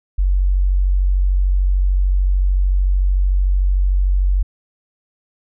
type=tone; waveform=sine; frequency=46.72 Hz; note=F#1; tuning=18 cents sharp; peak=-12 dBFS; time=0.18-4.43 s; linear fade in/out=10 ms; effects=none